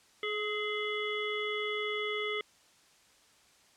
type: harmonic tone with a mistuned harmonic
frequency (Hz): 423.4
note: G#4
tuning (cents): +33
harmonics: 1 / 3 / 5 / 7 / 8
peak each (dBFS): -35 / -40 / -36 / -43 / -41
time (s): 0.23-2.41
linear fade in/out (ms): 2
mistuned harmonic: 5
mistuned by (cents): -41
effects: white hiss -63 dBFS RMS until 3.76 s + low-pass 8000 Hz 12 dB/octave